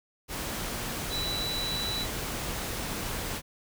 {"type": "tone in noise", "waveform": "sine", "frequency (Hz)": 3951, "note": "B7", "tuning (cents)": 0, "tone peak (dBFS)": -31, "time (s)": [1.09, 2.07], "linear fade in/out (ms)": 50, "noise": "pink", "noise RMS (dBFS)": -34, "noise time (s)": [0.28, 3.42], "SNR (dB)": 0, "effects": []}